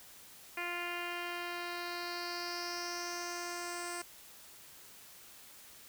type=tone with low-pass filter sweep; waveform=10% pulse; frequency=349.2 Hz; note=F4; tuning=in tune; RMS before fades=-40 dBFS; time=0.57-4.02 s; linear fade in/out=5 ms; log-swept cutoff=2500 to 8400 Hz; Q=4.2; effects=white hiss -55 dBFS RMS until 5.88 s